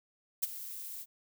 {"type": "noise with ADSR envelope", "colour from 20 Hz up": "violet", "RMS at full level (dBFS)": -28, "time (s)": [0.42, 1.06], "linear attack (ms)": 16, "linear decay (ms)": 20, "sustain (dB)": -15, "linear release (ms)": 48, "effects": []}